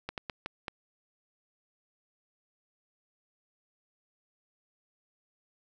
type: slowing click train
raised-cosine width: 0.3 ms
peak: -19 dBFS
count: 5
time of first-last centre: 0.09-0.682 s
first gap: 88 ms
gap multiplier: 1.36
effects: none